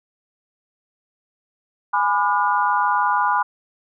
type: chord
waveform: sine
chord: G# diminished seventh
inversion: none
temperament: just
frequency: 830.6 / 996.7 / 1196.1 / 1435.3 Hz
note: G#5 / B5 / D6 / F6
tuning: 0 / +16 / +31 / +47 cents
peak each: -22 / -19 / -24 / -24 dBFS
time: 1.93-3.43 s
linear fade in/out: 10 ms
effects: none